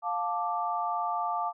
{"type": "chord", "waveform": "sine", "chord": "D minor", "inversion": "first", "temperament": "just", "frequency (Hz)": [704.8, 881, 1174.7], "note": ["F5", "A5", "D6"], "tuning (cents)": [16, 2, 0], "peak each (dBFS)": -32, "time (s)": [0.02, 1.53], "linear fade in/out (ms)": 50, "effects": []}